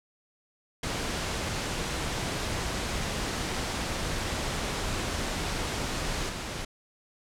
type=noise with level steps; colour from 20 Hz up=pink; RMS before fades=-31 / -35 dBFS; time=0.83-6.65 s; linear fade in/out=5 ms; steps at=6.29 s; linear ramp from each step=2 ms; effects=low-pass 8000 Hz 12 dB/octave